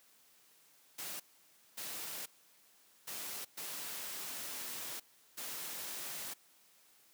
white noise bursts at uneven times, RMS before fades -43 dBFS, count 5, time 0.98-1.2 / 1.77-2.26 / 3.07-3.45 / 3.57-5 / 5.37-6.34 s, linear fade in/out 10 ms, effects white hiss -66 dBFS RMS until 7.13 s + high-pass 150 Hz 12 dB/octave

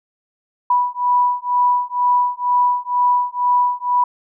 sine beating tone pair, 982 / 984.1 Hz, B5 / B5, -10 / -6 cents, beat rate 2.1 Hz, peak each -17 dBFS, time 0.7-4.04 s, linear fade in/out 5 ms, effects none

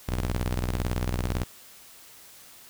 sawtooth ring-modulated tone, 61.7 Hz, B1, 1 cent flat, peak -19 dBFS, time 0.08-1.44 s, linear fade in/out 10 ms, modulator 21.9 Hz, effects white hiss -50 dBFS RMS until 2.69 s

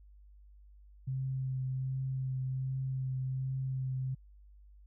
sine tone with vibrato, 131.4 Hz, C3, 8 cents sharp, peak -32 dBFS, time 1.07-4.15 s, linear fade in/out 10 ms, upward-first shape triangle, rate 1.3 Hz, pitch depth 17 cents each way, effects added 50 Hz sine -54 dBFS peak until 4.86 s

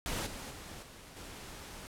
pink noise with level steps, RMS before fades -36 / -44 / -47 / -52 / -47 dBFS, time 0.06-1.87 s, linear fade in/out 0 ms, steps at 0.26 / 0.5 / 0.82 / 1.16 s, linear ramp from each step 10 ms, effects low-pass 12000 Hz 12 dB/octave

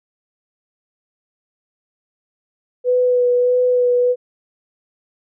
sine tone with vibrato, 494.8 Hz, B4, 3 cents sharp, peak -12 dBFS, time 2.84-4.16 s, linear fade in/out 50 ms, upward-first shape sine, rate 1.6 Hz, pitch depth 16 cents each way, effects none

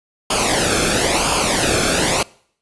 pink noise with flanger, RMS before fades -17 dBFS, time 0.3-2.23 s, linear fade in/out 5 ms, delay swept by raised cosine 0.51 to 1.05 ms, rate 0.99 Hz, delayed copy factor -0.7, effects noise-tail reverb RT60 0.6 s tail -24 dB re dry + resampled to 24000 Hz

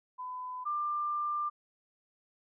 sine tone pair in turn, 1006 / 1190.8 Hz, B5 / D6, +32 / +24 cents, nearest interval minor third, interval 292 cents, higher second, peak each -37 / -30 dBFS, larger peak second, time 0.18-0.65 / 0.65-1.5 s, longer second, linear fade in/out 20 ms, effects none

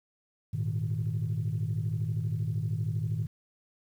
sine chord, Ab suspended second, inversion none, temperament equal, 103.83 / 116.54 / 155.56 Hz, Ab2 / Bb2 / Eb3, 0 / 0 / 0 cents, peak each -31 / -31 / -32 dBFS, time 0.53-3.27 s, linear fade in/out 10 ms, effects tanh soft clip ceiling -22 dBFS + 10-bit

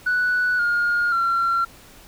sine tone with pitch steps, 1480 / 1422.2 / 1366.6 Hz, F#6 / F6 / F6, 0 / +31 / -38 cents, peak -16 dBFS, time 0.06-1.65 s, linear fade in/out 10 ms, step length 530 ms, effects tanh soft clip ceiling -15 dBFS + pink hiss -47 dBFS RMS until 2.07 s

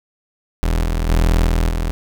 35% pulse tone with level steps, 41.08 Hz, E1, 5 cents flat, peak -13 / -15 / -10 / -12 / -16 dBFS, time 0.63-1.91 s, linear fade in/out 0 ms, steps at 0.83 / 1.09 / 1.46 / 1.69 s, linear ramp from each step 10 ms, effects none

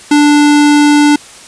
square tone, 293.7 Hz, D4, in tune, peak -5 dBFS, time 0.11-1.16 s, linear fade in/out 5 ms, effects white hiss -34 dBFS RMS until 1.47 s + resampled to 22050 Hz

